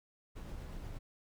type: noise with tremolo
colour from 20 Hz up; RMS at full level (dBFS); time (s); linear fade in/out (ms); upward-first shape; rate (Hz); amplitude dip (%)
brown; -43; 0.35-0.99; 20; triangle; 8.3; 25
effects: none